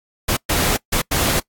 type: noise bursts at uneven times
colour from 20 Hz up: pink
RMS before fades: -18 dBFS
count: 4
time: 0.28-0.37 / 0.49-0.77 / 0.92-1.02 / 1.11-1.4 s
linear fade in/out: 10 ms
effects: noise-tail reverb RT60 0.1 s tail -24 dB re dry + AAC 64 kbps